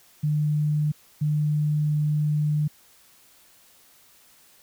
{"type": "tone bursts at uneven times", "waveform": "sine", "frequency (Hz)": 150.2, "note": "D3", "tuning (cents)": 39, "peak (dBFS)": -20, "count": 2, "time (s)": [[0.23, 0.92], [1.21, 2.68]], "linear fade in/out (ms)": 10, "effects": ["white hiss -56 dBFS RMS until 4.62 s"]}